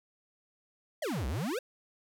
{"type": "exponential two-way sweep", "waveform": "square", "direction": "down then up", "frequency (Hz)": [694, 57.8, 556], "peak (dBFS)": -32, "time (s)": [1.02, 1.59], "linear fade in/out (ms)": 5, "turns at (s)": 1.27, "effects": []}